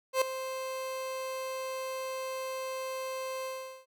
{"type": "tone with ADSR envelope", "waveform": "30% pulse", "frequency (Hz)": 523.3, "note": "C5", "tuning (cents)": 0, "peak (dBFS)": -19, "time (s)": [0.13, 3.86], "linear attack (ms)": 86, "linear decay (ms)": 3, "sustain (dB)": -13, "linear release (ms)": 410, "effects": []}